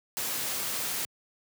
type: noise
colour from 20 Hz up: white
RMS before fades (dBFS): -32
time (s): 0.17-1.05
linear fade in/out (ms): 0
effects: high-pass 100 Hz 12 dB/octave